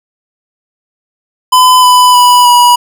square tone with pitch steps, 1010 / 997.2 / 984.7 / 972.2 Hz, B5 / B5 / B5 / B5, +39 / +16 / -5 / -28 cents, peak -3 dBFS, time 1.52-2.76 s, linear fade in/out 10 ms, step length 310 ms, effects none

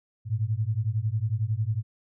sine beating tone pair, 103.9 / 114.9 Hz, G#2 / A#2, +1 / -25 cents, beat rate 11 Hz, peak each -27 dBFS, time 0.25-1.83 s, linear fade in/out 50 ms, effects none

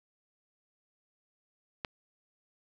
click, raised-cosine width 0.3 ms, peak -18 dBFS, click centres 1.848 s, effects none

